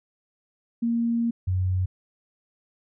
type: tone pair in turn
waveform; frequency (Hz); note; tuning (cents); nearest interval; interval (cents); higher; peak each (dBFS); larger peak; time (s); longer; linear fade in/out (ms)
sine; 233.1 / 92.51; A#3 / F#2; 0 / 0; octave + major third; 1600; first; -21; neither; 0.82-1.31 / 1.47-1.86; first; 10
effects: none